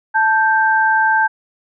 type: tone pair together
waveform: sine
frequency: 880 / 1569.7 Hz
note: A5 / G6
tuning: 0 / +2 cents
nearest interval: minor seventh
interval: 1002 cents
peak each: -14 dBFS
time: 0.14-1.28 s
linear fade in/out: 20 ms
effects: none